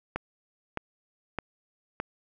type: click train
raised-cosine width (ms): 0.5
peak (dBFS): -15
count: 4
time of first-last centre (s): 0.16-2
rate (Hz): 1.63
effects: none